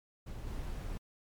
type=noise with level steps; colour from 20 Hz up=brown; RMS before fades=-42 / -39 dBFS; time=0.26-0.98 s; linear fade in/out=10 ms; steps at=0.46 s; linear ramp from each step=20 ms; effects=MP3 96 kbps